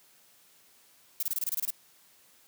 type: noise bursts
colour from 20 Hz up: violet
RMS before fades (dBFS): -30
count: 10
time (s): 1.2-1.705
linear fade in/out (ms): 2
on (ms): 28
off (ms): 25
effects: white hiss -61 dBFS RMS until 2.47 s + high-pass 100 Hz 12 dB/octave